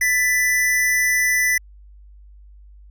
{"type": "tone pair together", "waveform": "square", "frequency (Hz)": [1757.1, 1990], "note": ["A6", "B6"], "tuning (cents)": [-3, 13], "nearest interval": "major second", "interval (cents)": 216, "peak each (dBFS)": [-27, -17], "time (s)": [0.01, 1.58], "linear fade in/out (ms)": 5, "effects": ["added 50 Hz sine -42 dBFS peak until 2.9 s"]}